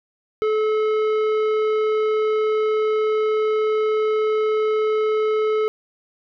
sine tone with tanh clipping, 431.7 Hz, A4, 33 cents flat, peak -19 dBFS, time 0.42-5.68 s, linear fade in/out 0 ms, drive 12 dB, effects none

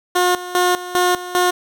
15% pulse tone with tremolo, 359 Hz, F4, 48 cents sharp, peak -7 dBFS, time 0.15-1.51 s, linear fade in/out 10 ms, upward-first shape square, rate 2.5 Hz, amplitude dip 80%, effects none

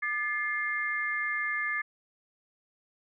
sine tone cluster, 1202 / 1733 / 2111 Hz, D6 / A6 / C7, +40 / -27 / +15 cents, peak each -37 / -31 / -32 dBFS, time 0.02-1.82 s, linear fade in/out 10 ms, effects none

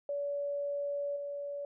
sine tone with level steps, 571 Hz, D5, 49 cents flat, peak -32 / -36 dBFS, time 0.09-1.65 s, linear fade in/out 2 ms, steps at 1.16 s, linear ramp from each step 5 ms, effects none

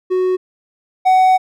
triangle tone pair in turn, 369.4 / 748.2 Hz, F#4 / F#5, -3 / +19 cents, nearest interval octave, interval 1222 cents, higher second, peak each -11 / -6 dBFS, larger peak second, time 0.1-0.37 / 1.05-1.38 s, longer second, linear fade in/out 20 ms, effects none

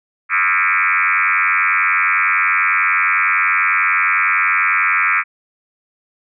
sine tone with frequency modulation, 1800 Hz, A6, 39 cents sharp, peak -12 dBFS, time 0.29-5.24 s, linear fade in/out 50 ms, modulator 91 Hz, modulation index 6.7, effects none

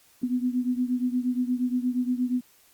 sine beating tone pair, 246.9 / 255.4 Hz, B3 / C4, 0 / -42 cents, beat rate 8.5 Hz, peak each -25 / -28 dBFS, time 0.23-2.41 s, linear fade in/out 5 ms, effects white hiss -59 dBFS RMS until 2.73 s + Opus 48 kbps

